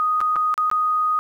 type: tone with dropouts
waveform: sine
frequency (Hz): 1244.5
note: D#6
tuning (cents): 0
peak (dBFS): -17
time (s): 0-1.19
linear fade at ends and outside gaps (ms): 0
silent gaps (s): 0.205-0.213 / 0.358-0.364 / 0.541-0.578 / 0.7-0.714
effects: 9-bit